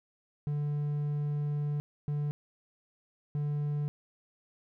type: tone bursts at uneven times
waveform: triangle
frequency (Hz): 146.83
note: D3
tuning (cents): 0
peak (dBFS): -27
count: 3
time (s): 0.47-1.8 / 2.08-2.31 / 3.35-3.88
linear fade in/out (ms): 0
effects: none